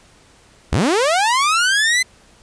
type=linear sweep; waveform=sawtooth; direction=up; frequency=46.99 to 2060 Hz; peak=-10 dBFS; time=0.72-2.03 s; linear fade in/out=10 ms; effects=pink hiss -50 dBFS RMS until 2.42 s + resampled to 22050 Hz